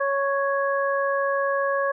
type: harmonic tone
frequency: 554.4 Hz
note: C#5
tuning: in tune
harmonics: 1 / 2 / 3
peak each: -23 / -26 / -28 dBFS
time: 0-1.92 s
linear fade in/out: 10 ms
effects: none